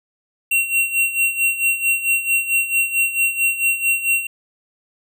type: tone with tremolo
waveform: square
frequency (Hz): 2736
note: F7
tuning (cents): -36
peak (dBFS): -14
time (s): 0.51-4.27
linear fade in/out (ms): 5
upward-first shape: sine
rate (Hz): 4.5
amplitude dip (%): 75
effects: none

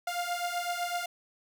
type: beating tone pair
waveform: sawtooth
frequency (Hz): 698.5 / 706.4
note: F5 / F5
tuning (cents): 0 / +20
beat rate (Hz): 7.9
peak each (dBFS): -30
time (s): 0.07-1.06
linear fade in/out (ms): 5
effects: none

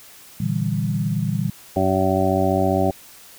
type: chord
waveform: sine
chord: E half-diminished seventh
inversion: second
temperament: equal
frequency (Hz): 116.54 / 146.83 / 164.81 / 196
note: Bb2 / D3 / E3 / G3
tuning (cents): 0 / 0 / 0 / 0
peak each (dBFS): -25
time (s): 0.4-1.5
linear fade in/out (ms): 5
type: harmonic tone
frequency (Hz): 94.9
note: F#2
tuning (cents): +44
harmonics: 1 / 2 / 3 / 4 / 6 / 7 / 8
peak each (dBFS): -24 / -24 / -24 / -24 / -24 / -24 / -24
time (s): 1.76-2.91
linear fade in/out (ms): 5
effects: white hiss -45 dBFS RMS until 3.38 s

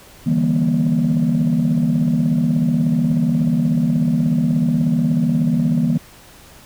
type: chord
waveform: sine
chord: E half-diminished seventh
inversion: third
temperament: just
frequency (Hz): 148.33 / 164.81 / 197.78 / 237.3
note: D3 / E3 / G3 / Bb3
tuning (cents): +18 / 0 / +16 / +31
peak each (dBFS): -21 / -17 / -22 / -16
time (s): 0.26-5.98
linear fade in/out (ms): 10
effects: tanh soft clip ceiling -9 dBFS + pink hiss -44 dBFS RMS until 6.65 s

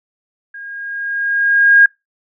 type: tone with level ramp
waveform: sine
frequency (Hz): 1627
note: G#6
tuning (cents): -36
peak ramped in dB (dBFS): -29 to -3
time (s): 0.54-1.86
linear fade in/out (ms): 5
effects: noise-tail reverb RT60 0.2 s tail -26 dB re dry

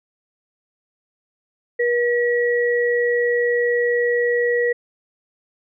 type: tone pair together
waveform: sine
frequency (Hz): 480.5 / 1922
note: B4 / B6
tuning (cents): -48 / -48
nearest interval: 2 octaves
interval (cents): 2400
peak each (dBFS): -17 / -22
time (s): 1.79-4.73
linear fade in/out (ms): 10
effects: none

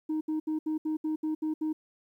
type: tone bursts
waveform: sine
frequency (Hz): 311.3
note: D#4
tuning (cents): +1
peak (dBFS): -25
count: 9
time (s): 0.09-1.73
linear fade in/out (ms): 10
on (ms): 120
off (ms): 70
effects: tanh soft clip ceiling -26 dBFS + 11-bit

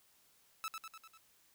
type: tone with echo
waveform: sawtooth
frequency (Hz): 1309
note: E6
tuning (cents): -13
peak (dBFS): -34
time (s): 0.64-0.68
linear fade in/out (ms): 0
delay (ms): 99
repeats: 5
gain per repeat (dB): -4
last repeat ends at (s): 1.175
effects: white hiss -69 dBFS RMS until 1.54 s

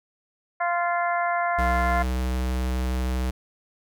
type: harmonic tone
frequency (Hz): 347.1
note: F4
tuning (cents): -11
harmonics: 2 / 3 / 4 / 5 / 6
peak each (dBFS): -24 / -28 / -30 / -32 / -34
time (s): 0.6-2.03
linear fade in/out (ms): 10
type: tone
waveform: square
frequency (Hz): 63.4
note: B1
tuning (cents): +46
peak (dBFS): -24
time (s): 1.58-3.31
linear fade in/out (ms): 10
effects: none

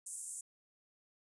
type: band-pass noise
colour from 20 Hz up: pink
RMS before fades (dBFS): -45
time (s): 0.06-0.41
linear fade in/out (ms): 5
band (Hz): 7500 to 10000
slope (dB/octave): 48
effects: resampled to 24000 Hz

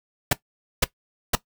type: noise bursts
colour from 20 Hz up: pink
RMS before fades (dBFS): -18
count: 3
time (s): 0.31-1.353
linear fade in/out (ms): 5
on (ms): 21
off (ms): 490
effects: noise-tail reverb RT60 0.1 s tail -17 dB re dry

